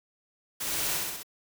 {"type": "noise with echo", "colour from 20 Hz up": "white", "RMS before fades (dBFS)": -33, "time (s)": [0.6, 0.98], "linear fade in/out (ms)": 10, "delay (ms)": 63, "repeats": 4, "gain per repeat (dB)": -2, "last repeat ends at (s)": 1.232, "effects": []}